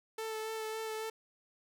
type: tone with vibrato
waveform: sawtooth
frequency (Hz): 440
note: A4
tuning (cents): 0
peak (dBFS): -33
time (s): 0.18-1.1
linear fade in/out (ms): 5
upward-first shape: sine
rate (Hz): 3.6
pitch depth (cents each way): 16
effects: none